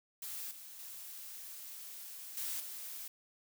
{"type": "noise with level steps", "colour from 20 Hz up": "blue", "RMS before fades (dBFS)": [-43, -51, -48, -39, -45], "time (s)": [0.22, 3.08], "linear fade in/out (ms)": 5, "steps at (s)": [0.51, 0.79, 2.37, 2.6], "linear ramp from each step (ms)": 2, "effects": []}